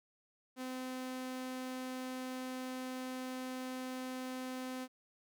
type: tone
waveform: sawtooth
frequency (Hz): 256.7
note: C4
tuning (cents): -33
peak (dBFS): -36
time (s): 0.56-4.88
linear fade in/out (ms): 50
effects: none